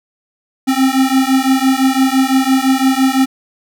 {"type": "beating tone pair", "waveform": "square", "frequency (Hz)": [261.6, 267.5], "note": ["C4", "C4"], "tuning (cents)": [0, 38], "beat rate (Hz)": 5.9, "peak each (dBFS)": -14, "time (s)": [0.67, 3.26], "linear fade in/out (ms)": 20, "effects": []}